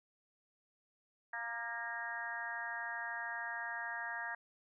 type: harmonic tone with a mistuned harmonic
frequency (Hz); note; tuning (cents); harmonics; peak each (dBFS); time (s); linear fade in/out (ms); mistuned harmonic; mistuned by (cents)
233.1; A#3; 0; 3 / 4 / 5 / 6 / 7 / 8; -48 / -46 / -51 / -53 / -42 / -44; 1.33-4.35; 5; 5; +33
effects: none